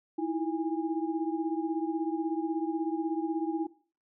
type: tone cluster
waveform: sine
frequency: 318.6 / 334.9 / 818 Hz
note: D#4 / E4 / G#5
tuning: +41 / +27 / -26 cents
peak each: -31 / -32 / -38 dBFS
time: 0.18-3.67 s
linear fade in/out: 10 ms
effects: noise-tail reverb RT60 0.4 s tail -18 dB re dry